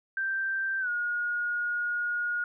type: tone with pitch glide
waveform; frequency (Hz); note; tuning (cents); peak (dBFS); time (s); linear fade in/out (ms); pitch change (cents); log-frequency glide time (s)
sine; 1568 to 1437.9; G6 to F#6; 0 to -50; -27; 0.17-2.44; 2; -150; 0.8-0.89
effects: none